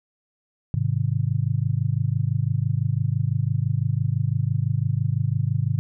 sine chord, Ab major, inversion none, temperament just, 103.83 / 129.78 / 155.74 Hz, Ab2 / C3 / Eb3, 0 / -14 / +2 cents, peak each -24 / -23 / -27 dBFS, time 0.74-5.79 s, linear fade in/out 0 ms, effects none

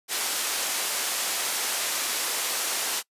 white band-pass noise, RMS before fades -28 dBFS, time 0.08-3.03 s, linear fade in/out 50 ms, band 390 to 11000 Hz, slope 12 dB/octave, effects noise-tail reverb RT60 0.1 s tail -24 dB re dry + resampled to 32000 Hz

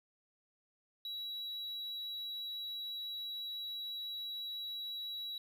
triangle tone, 3898 Hz, B7, 23 cents flat, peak -38 dBFS, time 1.05-5.38 s, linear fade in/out 2 ms, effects none

